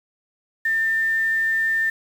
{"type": "tone with quantisation", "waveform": "sine", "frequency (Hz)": 1797, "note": "A6", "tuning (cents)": 36, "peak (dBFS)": -18, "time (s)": [0.65, 1.9], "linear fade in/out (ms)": 5, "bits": 7, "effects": []}